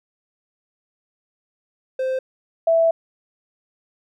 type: tone pair in turn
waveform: triangle / sine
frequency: 521 / 659.6 Hz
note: C5 / E5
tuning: -7 / +1 cents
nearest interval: major third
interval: 408 cents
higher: second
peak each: -18 / -13 dBFS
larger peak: second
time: 1.99-2.19 / 2.67-2.91 s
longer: second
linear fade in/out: 5 ms
effects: none